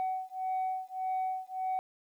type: beating tone pair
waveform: sine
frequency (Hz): 750 / 751.7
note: F#5 / F#5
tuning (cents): +23 / +27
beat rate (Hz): 1.7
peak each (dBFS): -33 / -33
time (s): 0-1.79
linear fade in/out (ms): 0
effects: tanh soft clip ceiling -27 dBFS + 11-bit